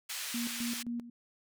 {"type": "band-pass noise", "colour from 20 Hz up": "pink", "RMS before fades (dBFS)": -39, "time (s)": [0.09, 0.83], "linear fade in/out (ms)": 10, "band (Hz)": [2100, 16000], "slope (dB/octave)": 12}
{"type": "tone with tremolo", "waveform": "sine", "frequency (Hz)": 237.4, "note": "A#3", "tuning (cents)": 32, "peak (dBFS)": -33, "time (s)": [0.34, 1.1], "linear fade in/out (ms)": 5, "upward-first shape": "square", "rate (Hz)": 3.8, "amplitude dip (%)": 75}
{"effects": []}